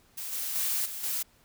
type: noise with level steps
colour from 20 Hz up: blue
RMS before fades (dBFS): -37 / -33 / -29 / -38 / -31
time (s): 0.17-1.23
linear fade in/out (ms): 10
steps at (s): 0.32 / 0.55 / 0.85 / 1.03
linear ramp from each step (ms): 10
effects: pink hiss -63 dBFS RMS until 1.44 s